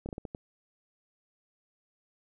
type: slowing click train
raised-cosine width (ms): 2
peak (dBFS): -24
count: 6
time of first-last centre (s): 0.06-0.349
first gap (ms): 29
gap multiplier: 1.35
effects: none